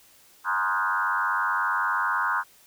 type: tone with frequency modulation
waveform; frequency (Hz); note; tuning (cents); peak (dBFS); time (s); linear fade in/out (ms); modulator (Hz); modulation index
sine; 1244.5; D#6; 0; -22; 0.44-2.44; 50; 95.3; 3.4
effects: white hiss -56 dBFS RMS until 2.66 s